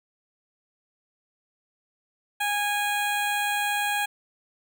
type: tone with notch filter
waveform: 15% pulse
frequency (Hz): 823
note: G#5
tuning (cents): -16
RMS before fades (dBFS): -26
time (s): 2.4-4.06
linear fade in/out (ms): 10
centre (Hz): 5000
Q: 1.6
effects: none